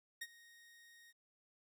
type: tone with ADSR envelope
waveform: sawtooth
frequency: 1864.7 Hz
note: A#6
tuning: in tune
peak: -37 dBFS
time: 0.21-1.13 s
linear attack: 9 ms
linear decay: 44 ms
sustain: -20 dB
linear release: 31 ms
effects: 13-bit